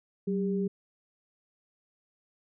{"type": "tone pair together", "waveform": "sine", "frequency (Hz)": [189.6, 400.8], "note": ["F#3", "G4"], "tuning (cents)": [43, 38], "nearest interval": "octave + minor second", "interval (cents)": 1295, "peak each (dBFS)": [-28, -31], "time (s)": [0.27, 0.68], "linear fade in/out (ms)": 10, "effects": []}